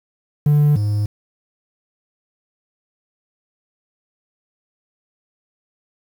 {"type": "tone pair in turn", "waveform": "triangle", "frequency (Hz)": [147.5, 104.3], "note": ["D3", "G#2"], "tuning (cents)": [8, 8], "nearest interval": "tritone", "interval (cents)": 600, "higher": "first", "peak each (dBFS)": [-8, -14], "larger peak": "first", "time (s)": [[0.46, 0.76], [0.76, 1.06]], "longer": "neither", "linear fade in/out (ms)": 5, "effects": ["tanh soft clip ceiling -4 dBFS", "7-bit"]}